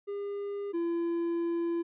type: tone pair in turn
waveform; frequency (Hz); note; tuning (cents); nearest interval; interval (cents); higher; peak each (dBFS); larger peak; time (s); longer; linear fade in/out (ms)
triangle; 404.1 / 339; G#4 / E4; -47 / +49; minor third; 304; first; -31 / -26; second; 0.07-0.73 / 0.73-1.83; second; 20
effects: resampled to 8000 Hz